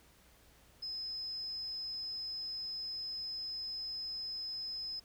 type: tone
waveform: sine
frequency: 5100 Hz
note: D#8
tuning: 42 cents sharp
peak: -38 dBFS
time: 0.82-5 s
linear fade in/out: 10 ms
effects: added 60 Hz sine -67 dBFS peak until 5.04 s + pink hiss -64 dBFS RMS until 5.04 s